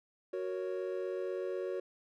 triangle chord, F# major, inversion none, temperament equal, 370 / 466.2 / 554.4 Hz, F#4 / A#4 / C#5, 0 / 0 / 0 cents, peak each -35 / -39 / -38 dBFS, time 0.33-1.8 s, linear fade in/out 5 ms, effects none

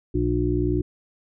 harmonic tone, 60.1 Hz, B1, 46 cents flat, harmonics 1 / 2 / 3 / 5 / 6, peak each -26 / -26 / -34 / -25 / -25 dBFS, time 0.14-0.82 s, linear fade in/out 10 ms, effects none

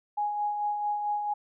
sine tone with tremolo, 830.6 Hz, G#5, in tune, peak -25 dBFS, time 0.17-1.34 s, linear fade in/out 10 ms, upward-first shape sine, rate 4.5 Hz, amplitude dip 40%, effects none

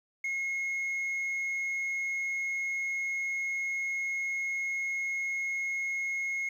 sine tone, 2163 Hz, C#7, 43 cents flat, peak -27 dBFS, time 0.24-6.49 s, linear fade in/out 5 ms, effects tanh soft clip ceiling -29 dBFS + 10-bit

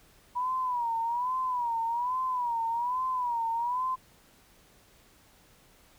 sine tone with vibrato, 970 Hz, B5, 31 cents flat, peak -27 dBFS, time 0.35-3.96 s, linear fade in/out 20 ms, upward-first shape sine, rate 1.2 Hz, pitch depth 110 cents each way, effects pink hiss -60 dBFS RMS until 5.98 s

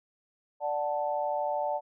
sine chord, D major, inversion none, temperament equal, 587.3 / 740 / 880 Hz, D5 / F#5 / A5, 0 / 0 / 0 cents, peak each -31 / -33 / -32 dBFS, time 0.6-1.81 s, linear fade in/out 50 ms, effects none

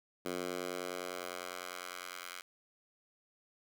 10% pulse tone with high-pass filter sweep, 89.9 Hz, F#2, 49 cents flat, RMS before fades -42 dBFS, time 0.25-2.42 s, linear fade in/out 10 ms, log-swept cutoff 280 to 1600 Hz, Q 0.91, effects none

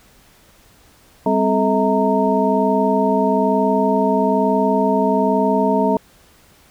sine tone cluster, 198.6 / 259.7 / 433.7 / 644 / 923 Hz, G3 / C4 / A4 / E5 / A#5, +23 / -13 / -25 / -41 / -17 cents, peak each -20 dBFS, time 1.26-5.97 s, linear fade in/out 2 ms, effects pink hiss -51 dBFS RMS until 6.7 s

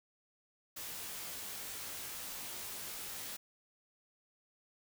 white noise with comb filter, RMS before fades -44 dBFS, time 0.76-3.37 s, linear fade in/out 10 ms, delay 17 ms, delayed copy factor -0.55, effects none

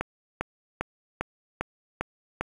click train, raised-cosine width 0.5 ms, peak -12 dBFS, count 7, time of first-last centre 0.01-2.41 s, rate 2.5 Hz, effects 7-bit

